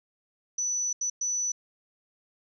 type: tone bursts at uneven times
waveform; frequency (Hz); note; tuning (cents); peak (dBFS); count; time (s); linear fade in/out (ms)
sine; 5960; F#8; +12; -26; 3; 0.58-0.93 / 1.01-1.1 / 1.21-1.52; 5
effects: none